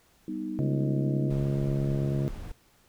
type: chord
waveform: sine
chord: G augmented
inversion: none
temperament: equal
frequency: 196 / 246.9 / 311.1 Hz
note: G3 / B3 / D#4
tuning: 0 / 0 / 0 cents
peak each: -37 / -37 / -33 dBFS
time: 0.28-1.29 s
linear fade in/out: 2 ms
type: harmonic tone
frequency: 69.3 Hz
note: C#2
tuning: in tune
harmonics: 2 / 3 / 4 / 5 / 6 / 7 / 8 / 9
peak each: -26 / -34 / -39 / -35 / -43 / -43 / -48 / -41 dBFS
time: 0.59-2.28 s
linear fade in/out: 0 ms
type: noise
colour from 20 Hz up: brown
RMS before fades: -38 dBFS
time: 1.3-2.52 s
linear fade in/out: 5 ms
effects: pink hiss -63 dBFS RMS until 2.88 s